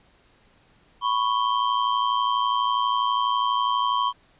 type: ring-modulated tone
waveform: square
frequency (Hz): 1046.5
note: C6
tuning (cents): 0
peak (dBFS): -18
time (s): 1.01-4.13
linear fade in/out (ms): 50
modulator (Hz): 56.1
effects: pink hiss -59 dBFS RMS until 4.39 s + resampled to 8000 Hz